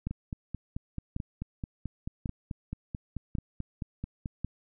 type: two click trains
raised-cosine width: 5 ms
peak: -19 / -22 dBFS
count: 5 / 20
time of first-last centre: 0.07-4.446 / 0.11-4.258 s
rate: 0.914 / 4.58 Hz
effects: none